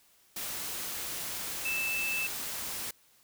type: tone in noise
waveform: sine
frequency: 2637 Hz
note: E7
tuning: in tune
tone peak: -30 dBFS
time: 1.65-2.27 s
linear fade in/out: 5 ms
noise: white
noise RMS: -37 dBFS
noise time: 0.36-2.91 s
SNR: +4 dB
effects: white hiss -64 dBFS RMS until 3.23 s